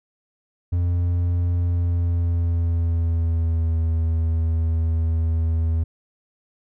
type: tone with pitch glide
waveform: triangle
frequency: 87.31 to 81.46 Hz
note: F2 to E2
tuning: 0 to -20 cents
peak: -16 dBFS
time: 0.72-5.84 s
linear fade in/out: 10 ms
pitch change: -120 cents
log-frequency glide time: 1.57-3.76 s
effects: none